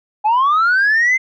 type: linear sweep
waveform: sine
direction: up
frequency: 823 to 2093 Hz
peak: -9 dBFS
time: 0.24-1.18 s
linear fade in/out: 20 ms
effects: tanh soft clip ceiling -9 dBFS